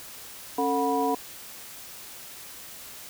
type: tone cluster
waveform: sine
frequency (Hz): 274 / 447.7 / 730 / 978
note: C#4 / A4 / F#5 / B5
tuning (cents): -20 / +30 / -24 / -17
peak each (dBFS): -28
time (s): 0.58-1.15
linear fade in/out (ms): 5
effects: white hiss -43 dBFS RMS until 3.09 s